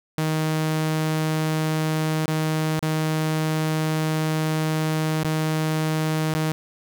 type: tone with dropouts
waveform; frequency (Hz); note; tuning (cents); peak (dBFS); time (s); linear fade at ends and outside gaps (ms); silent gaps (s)
sawtooth; 156.8; D#3; +14; -17; 0.18-6.52; 0; 2.257-2.28 / 2.792-2.826 / 5.233-5.247 / 6.338-6.35
effects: none